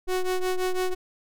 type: ring-modulated tone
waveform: square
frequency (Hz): 185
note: F#3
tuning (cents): 0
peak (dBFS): -21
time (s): 0.07-0.95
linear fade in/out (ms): 20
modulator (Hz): 182
effects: none

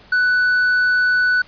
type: tone with tanh clipping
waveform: triangle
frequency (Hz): 1488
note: F#6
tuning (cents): +9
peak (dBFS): -14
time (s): 0.12-1.42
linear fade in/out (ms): 5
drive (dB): 8
effects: pink hiss -46 dBFS RMS until 1.47 s + resampled to 11025 Hz

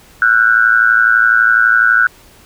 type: tone with amplitude modulation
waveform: sine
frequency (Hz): 1477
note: F#6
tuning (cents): -3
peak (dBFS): -3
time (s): 0.22-2.07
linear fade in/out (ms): 2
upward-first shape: sine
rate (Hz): 112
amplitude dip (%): 95
effects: pink hiss -44 dBFS RMS until 2.45 s

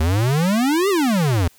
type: exponential two-way sweep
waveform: square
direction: up then down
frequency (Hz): 75 to 415.3 to 79.9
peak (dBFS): -16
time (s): 0-1.48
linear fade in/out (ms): 5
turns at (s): 0.89
effects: white hiss -53 dBFS RMS until 1.58 s

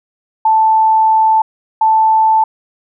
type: tone bursts at uneven times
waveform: sine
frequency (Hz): 880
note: A5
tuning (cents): 0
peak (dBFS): -7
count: 2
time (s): 0.45-1.42 / 1.81-2.44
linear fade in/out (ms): 5
effects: none

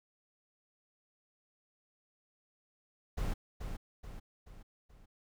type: noise with echo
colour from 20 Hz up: brown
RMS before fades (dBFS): -34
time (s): 3.17-3.34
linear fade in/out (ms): 10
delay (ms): 430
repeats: 4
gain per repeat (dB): -6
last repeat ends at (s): 5.06
effects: none

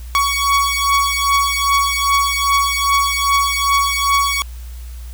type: beating tone pair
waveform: sawtooth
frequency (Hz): 1119 / 1121.5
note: C#6 / C#6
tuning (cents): +16 / +20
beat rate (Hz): 2.5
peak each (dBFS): -13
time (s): 0.15-4.42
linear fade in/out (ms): 0
effects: added 60 Hz sine -28 dBFS peak until 5.13 s + white hiss -45 dBFS RMS until 5.13 s

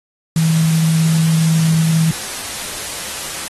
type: tone in noise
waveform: sine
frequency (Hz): 161.4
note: E3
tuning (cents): -36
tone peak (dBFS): -11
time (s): 0.36-2.11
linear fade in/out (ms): 2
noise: white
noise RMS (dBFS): -25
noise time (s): 0.36-3.48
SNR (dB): +11
effects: low-pass 12000 Hz 12 dB/octave + AAC 32 kbps

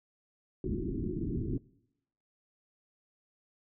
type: low-pass noise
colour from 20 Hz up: white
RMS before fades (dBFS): -34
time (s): 0.64-1.58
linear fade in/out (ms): 2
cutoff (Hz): 390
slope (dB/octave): 96
effects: noise-tail reverb RT60 0.8 s tail -22 dB re dry

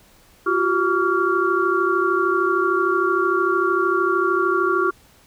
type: tone cluster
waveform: sine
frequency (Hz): 348.9 / 382.1 / 1138 / 1391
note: F4 / G4 / C#6 / F6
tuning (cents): -2 / -44 / +45 / -7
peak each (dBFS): -22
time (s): 0.46-4.91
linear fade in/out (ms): 10
effects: pink hiss -53 dBFS RMS until 5.26 s

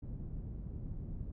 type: low-pass noise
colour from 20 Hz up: pink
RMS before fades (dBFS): -42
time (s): 0.02-1.32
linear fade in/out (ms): 10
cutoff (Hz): 180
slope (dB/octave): 12
effects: none

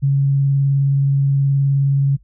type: tone with vibrato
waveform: sine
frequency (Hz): 138.59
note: C#3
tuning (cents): 0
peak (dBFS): -12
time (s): 0.02-2.17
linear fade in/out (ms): 20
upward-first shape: square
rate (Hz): 19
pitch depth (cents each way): 10
effects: noise-tail reverb RT60 0.1 s tail -23 dB re dry + added 50 Hz sine -47 dBFS peak until 2.23 s

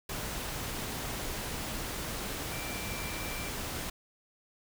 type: tone in noise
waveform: sine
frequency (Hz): 2349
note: D7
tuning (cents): 0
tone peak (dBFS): -43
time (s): 2.52-3.49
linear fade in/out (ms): 5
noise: pink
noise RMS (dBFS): -37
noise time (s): 0.09-3.9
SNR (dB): -9
effects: none

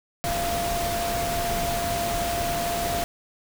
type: tone in noise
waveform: sine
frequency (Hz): 690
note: F5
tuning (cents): -21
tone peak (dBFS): -26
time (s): 0.24-3.04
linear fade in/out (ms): 0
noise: pink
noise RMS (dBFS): -29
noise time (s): 0.24-3.04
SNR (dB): 0
effects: none

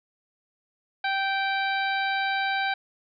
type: harmonic tone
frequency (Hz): 780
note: G5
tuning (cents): -9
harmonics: 1 / 2 / 3 / 4 / 5 / 6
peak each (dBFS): -27 / -28 / -32 / -39 / -35 / -43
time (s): 1.04-2.74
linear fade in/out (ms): 5
effects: none

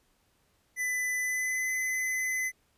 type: tone with pitch glide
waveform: square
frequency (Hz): 2000 to 2027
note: B6 to B6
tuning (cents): +21 to +45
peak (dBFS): -29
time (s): 0.76-2.52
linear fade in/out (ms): 50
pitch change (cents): +24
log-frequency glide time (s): 1.2-1.67
effects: pink hiss -70 dBFS RMS until 2.77 s + resampled to 32000 Hz

